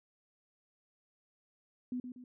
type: tone with echo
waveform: sine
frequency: 249.5 Hz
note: B3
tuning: 18 cents sharp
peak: -34 dBFS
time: 1.92-2 s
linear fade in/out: 2 ms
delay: 120 ms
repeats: 2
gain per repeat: -7 dB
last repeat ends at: 2.24 s
effects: none